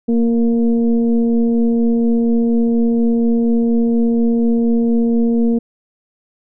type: tone with frequency modulation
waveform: sine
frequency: 233.1 Hz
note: A#3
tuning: in tune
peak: -11 dBFS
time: 0.08-5.59 s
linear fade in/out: 10 ms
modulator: 231 Hz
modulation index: 0.69
effects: none